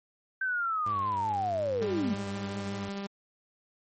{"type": "linear sweep", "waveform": "sine", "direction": "down", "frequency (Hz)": [1563, 196.2], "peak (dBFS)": -27, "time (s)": [0.41, 2.14], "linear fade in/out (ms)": 5}
{"type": "tone with vibrato", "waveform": "sawtooth", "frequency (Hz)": 100.6, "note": "G2", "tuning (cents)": 45, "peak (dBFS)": -34, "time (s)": [0.86, 2.89], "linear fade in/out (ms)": 5, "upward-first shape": "sine", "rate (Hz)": 5.4, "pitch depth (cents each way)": 76}
{"type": "tone with tremolo", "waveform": "sawtooth", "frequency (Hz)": 198.7, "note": "G3", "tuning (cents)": 24, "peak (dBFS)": -29, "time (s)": [1.81, 3.07], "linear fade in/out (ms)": 10, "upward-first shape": "triangle", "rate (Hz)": 13, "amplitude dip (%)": 25}
{"effects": ["MP3 32 kbps"]}